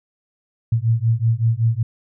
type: beating tone pair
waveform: sine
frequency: 111.8 / 117.1 Hz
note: A2 / A#2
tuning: +28 / +8 cents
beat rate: 5.3 Hz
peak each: -18 dBFS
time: 0.72-1.83 s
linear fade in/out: 5 ms
effects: none